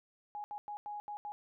sine tone bursts at uneven times, 830.6 Hz, G#5, in tune, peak -39 dBFS, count 6, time 0.35-0.44 / 0.51-0.58 / 0.68-0.77 / 0.86-1 / 1.08-1.17 / 1.25-1.32 s, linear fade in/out 0 ms, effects none

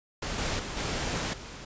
pink noise with level steps, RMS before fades -33 / -30 / -36 / -31 / -43 dBFS, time 0.22-1.65 s, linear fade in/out 5 ms, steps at 0.38 / 0.59 / 0.77 / 1.33 s, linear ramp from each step 5 ms, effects resampled to 16000 Hz

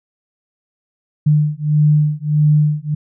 sine beating tone pair, 149.6 / 151.2 Hz, D3 / D#3, +32 / -49 cents, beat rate 1.6 Hz, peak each -14 dBFS, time 1.26-2.95 s, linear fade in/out 10 ms, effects none

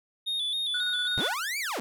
triangle tone with vibrato, 3583 Hz, A7, 31 cents sharp, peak -26 dBFS, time 0.26-1.29 s, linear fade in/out 20 ms, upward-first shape square, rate 3.7 Hz, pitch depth 57 cents each way
triangle tone with tremolo, 1466 Hz, F#6, 16 cents flat, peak -28 dBFS, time 0.74-1.34 s, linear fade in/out 5 ms, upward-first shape square, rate 16 Hz, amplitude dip 35%
sawtooth linear two-way sweep, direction up then down, 33.31 to 2385 to 170.5 Hz, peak -26 dBFS, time 1.17-1.8 s, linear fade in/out 0 ms, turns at 1.59 s
effects none

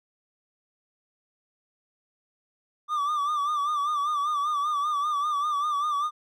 triangle tone with vibrato, 1179 Hz, D6, 6 cents sharp, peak -22 dBFS, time 2.88-6.11 s, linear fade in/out 50 ms, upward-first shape sine, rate 5.1 Hz, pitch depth 71 cents each way, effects none

